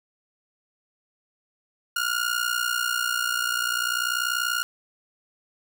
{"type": "ring-modulated tone", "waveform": "sawtooth", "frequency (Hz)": 1420, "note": "F6", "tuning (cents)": 28, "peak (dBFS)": -17, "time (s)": [1.96, 4.63], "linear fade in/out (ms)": 0, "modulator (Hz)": 30.2, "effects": []}